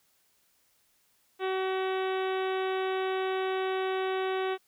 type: harmonic tone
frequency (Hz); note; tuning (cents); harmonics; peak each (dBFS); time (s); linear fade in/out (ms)
378.3; F#4; +38; 1 / 2 / 3 / 4 / 5 / 6 / 7 / 8 / 9 / 10; -29 / -35 / -39 / -41 / -43 / -45 / -46 / -47 / -48 / -49; 1.39-4.58; 50
effects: white hiss -69 dBFS RMS until 4.67 s

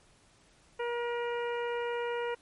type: harmonic tone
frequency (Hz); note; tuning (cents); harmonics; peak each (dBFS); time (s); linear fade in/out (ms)
476.2; A#4; +37; 1 / 2 / 3 / 4 / 5 / 6; -32 / -38 / -42 / -44 / -46 / -48; 0.79-2.35; 10
effects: pink hiss -63 dBFS RMS until 2.41 s + MP3 48 kbps

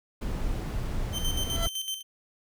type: noise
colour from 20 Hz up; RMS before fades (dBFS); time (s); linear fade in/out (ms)
brown; -30; 0.21-1.68; 10
type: tone with tremolo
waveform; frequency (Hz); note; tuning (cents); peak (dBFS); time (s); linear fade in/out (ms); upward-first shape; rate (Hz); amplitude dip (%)
sawtooth; 3100; G7; -20; -26; 1.12-2.03; 50; square; 7.9; 60
type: tone with exponential growth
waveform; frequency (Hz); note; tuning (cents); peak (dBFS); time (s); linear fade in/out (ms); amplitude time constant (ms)
25% pulse; 670; E5; +28; -26; 1.31-1.66; 2; 74
effects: none

